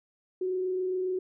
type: tone with frequency modulation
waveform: sine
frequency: 370 Hz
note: F#4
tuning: in tune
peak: -27 dBFS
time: 0.41-1.19 s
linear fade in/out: 5 ms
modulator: 27.3 Hz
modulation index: 0.23
effects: none